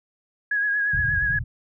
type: tone with vibrato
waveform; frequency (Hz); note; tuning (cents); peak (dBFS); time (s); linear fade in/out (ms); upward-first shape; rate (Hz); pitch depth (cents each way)
sine; 1661.2; G#6; 0; -20; 0.51-1.39; 5; triangle; 8.6; 44
type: low-pass noise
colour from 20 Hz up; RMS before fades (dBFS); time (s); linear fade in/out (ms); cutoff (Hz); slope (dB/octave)
white; -29; 0.93-1.44; 10; 160; 96
effects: none